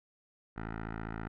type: tone with low-pass filter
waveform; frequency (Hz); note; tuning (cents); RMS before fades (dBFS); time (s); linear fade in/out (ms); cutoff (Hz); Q
10% pulse; 55; A1; 0; -40; 0.56-1.28; 10; 1600; 2.6
effects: none